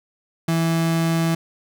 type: tone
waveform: 35% pulse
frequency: 164.81 Hz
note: E3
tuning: in tune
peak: -16 dBFS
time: 0.48-1.35 s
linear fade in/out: 5 ms
effects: none